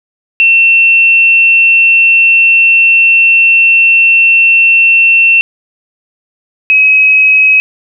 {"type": "tone pair in turn", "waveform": "sine", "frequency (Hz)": [2700, 2548], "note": ["E7", "D#7"], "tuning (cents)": [41, 41], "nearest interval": "minor second", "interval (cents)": 100, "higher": "first", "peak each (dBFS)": -3, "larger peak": "neither", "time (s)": [[0.4, 5.41], [6.7, 7.6]], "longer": "first", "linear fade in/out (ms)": 0, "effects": []}